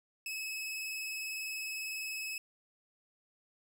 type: tone with vibrato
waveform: sawtooth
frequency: 2578 Hz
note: E7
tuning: 39 cents flat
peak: -34 dBFS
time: 0.26-2.38 s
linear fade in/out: 2 ms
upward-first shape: sine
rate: 20 Hz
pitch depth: 28 cents each way
effects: none